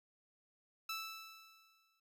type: tone with exponential decay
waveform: 15% pulse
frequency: 1318.5 Hz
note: E6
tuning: in tune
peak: -32 dBFS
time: 0.89-2 s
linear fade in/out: 5 ms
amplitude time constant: 240 ms
effects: none